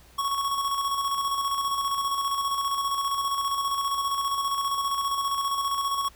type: tone with tremolo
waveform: square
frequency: 1108.7 Hz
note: C#6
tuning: in tune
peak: -24 dBFS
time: 0.18-6.09 s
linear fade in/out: 10 ms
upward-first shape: square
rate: 15 Hz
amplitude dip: 40%
effects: added 60 Hz sine -56 dBFS peak until 6.15 s + pink hiss -55 dBFS RMS until 6.15 s